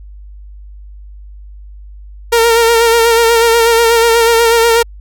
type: tone with vibrato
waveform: sawtooth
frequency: 461.5 Hz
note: A#4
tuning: 17 cents flat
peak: -3 dBFS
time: 2.32-4.83 s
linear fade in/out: 10 ms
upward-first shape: sine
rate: 8.2 Hz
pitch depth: 36 cents each way
effects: added 50 Hz sine -30 dBFS peak until 5 s